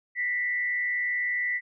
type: tone with frequency modulation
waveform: sine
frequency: 1975.5 Hz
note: B6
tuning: in tune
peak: -25 dBFS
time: 0.15-1.61 s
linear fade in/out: 50 ms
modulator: 132 Hz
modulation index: 0.47
effects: none